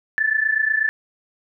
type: tone pair together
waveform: sine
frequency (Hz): 1731.8 / 1760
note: A6 / A6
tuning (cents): -28 / 0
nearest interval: unison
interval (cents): 28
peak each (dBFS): -21 / -19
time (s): 0.18-0.89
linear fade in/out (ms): 0
effects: none